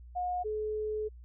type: tone pair in turn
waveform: sine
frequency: 720 / 428.1 Hz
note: F#5 / A4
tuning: -47 / -47 cents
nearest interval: major sixth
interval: 900 cents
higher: first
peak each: -30 / -31 dBFS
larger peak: first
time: 0.15-0.44 / 0.44-1.09 s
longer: second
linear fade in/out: 20 ms
effects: added 60 Hz sine -47 dBFS peak until 1.24 s